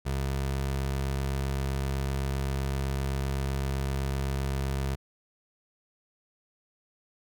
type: tone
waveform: 25% pulse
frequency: 67.8 Hz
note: C#2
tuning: 38 cents flat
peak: -24 dBFS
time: 0.05-4.96 s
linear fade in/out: 20 ms
effects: none

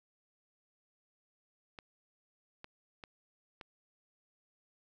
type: clicks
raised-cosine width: 0.3 ms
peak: -30 dBFS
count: 4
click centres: 1.788 / 2.644 / 3.038 / 3.612 s
effects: none

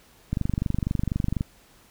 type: click train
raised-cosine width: 5 ms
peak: -12 dBFS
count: 27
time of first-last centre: 0.33-1.409 s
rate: 24.1 Hz
effects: pink hiss -56 dBFS RMS until 1.9 s

